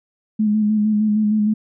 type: tone with vibrato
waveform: sine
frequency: 212.5 Hz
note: G#3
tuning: 40 cents sharp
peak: -14 dBFS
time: 0.39-1.54 s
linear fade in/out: 10 ms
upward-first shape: square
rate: 6.5 Hz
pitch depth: 26 cents each way
effects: none